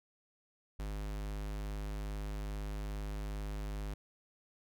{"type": "tone", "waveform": "square", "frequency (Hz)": 51.2, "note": "G#1", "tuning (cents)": -24, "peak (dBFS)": -38, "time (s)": [0.79, 3.94], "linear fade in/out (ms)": 5, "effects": []}